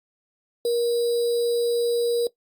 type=tone with sample-and-hold; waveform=sine; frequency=473.7 Hz; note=A#4; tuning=28 cents sharp; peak=-19 dBFS; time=0.65-2.27 s; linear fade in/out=2 ms; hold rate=4410 Hz; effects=noise-tail reverb RT60 0.1 s tail -17 dB re dry + Opus 48 kbps